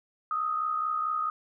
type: tone pair together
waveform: sine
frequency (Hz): 1244.5 / 1309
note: D#6 / E6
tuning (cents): 0 / -13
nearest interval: minor second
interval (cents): 87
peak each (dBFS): -27 / -35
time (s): 0.31-1.3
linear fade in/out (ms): 2
effects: none